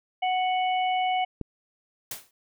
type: harmonic tone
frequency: 740 Hz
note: F#5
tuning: in tune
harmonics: 1 / 3 / 4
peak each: -23 / -33 / -35 dBFS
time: 0.22-1.25 s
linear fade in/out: 10 ms
type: click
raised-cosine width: 3 ms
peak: -18 dBFS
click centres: 1.413 s
type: noise with exponential decay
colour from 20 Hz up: white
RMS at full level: -31 dBFS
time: 2.11-2.31 s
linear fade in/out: 2 ms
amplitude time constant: 43 ms
effects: none